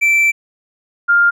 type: tone pair in turn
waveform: triangle / sine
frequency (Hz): 2334 / 1402.3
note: D7 / F6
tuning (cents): -11 / +7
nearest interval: major sixth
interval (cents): 882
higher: first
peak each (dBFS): -8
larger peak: neither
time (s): 0.01-0.32 / 1.08-1.31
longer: first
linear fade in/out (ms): 20
effects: none